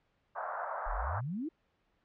pink band-pass noise, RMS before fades -38 dBFS, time 0.35-1.21 s, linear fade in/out 20 ms, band 600 to 1500 Hz, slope 48 dB/octave
sine exponential sweep, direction up, 31.41 to 342.5 Hz, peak -34 dBFS, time 0.86-1.49 s, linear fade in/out 10 ms
effects pink hiss -75 dBFS RMS until 2.04 s + low-pass 3000 Hz 12 dB/octave

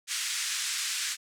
white band-pass noise, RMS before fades -32 dBFS, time 0.07-1.17 s, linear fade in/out 50 ms, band 1500 to 8500 Hz, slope 24 dB/octave, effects none

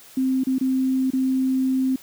sine tone with dropouts, 261.6 Hz, C4, in tune, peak -18 dBFS, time 0.17-1.96 s, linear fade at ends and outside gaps 5 ms, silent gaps 0.437-0.469 / 0.584-0.61 / 1.105-1.133 s, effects white hiss -47 dBFS RMS until 2.02 s

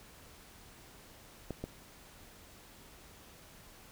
clicks, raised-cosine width 2 ms, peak -24 dBFS, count 2, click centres 1.507 / 1.64 s, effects pink hiss -56 dBFS RMS until 3.91 s

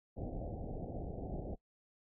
pink low-pass noise, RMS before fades -42 dBFS, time 0.16-1.56 s, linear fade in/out 20 ms, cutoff 770 Hz, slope 96 dB/octave, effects noise-tail reverb RT60 0.1 s tail -21 dB re dry

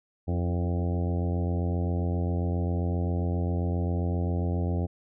harmonic tone with a mistuned harmonic, 87.5 Hz, F2, 4 cents sharp, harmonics 1 / 2 / 3 / 4 / 5 / 6 / 7 / 8 / 9, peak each -26 / -32 / -36 / -38 / -40 / -42 / -43 / -44 / -45 dBFS, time 0.27-4.87 s, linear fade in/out 20 ms, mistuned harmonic 4, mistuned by -33 cents, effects none

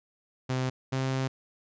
sawtooth tone pair in turn, 129.2 / 132.14 Hz, C3 / C3, -21 / +17 cents, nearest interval unison, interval 38 cents, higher second, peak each -23 dBFS, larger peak neither, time 0.49-0.7 / 0.92-1.28 s, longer second, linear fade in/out 10 ms, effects resampled to 16000 Hz

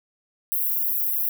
white high-pass noise, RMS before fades -24 dBFS, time 0.52-1.29 s, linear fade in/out 0 ms, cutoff 12000 Hz, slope 48 dB/octave, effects none

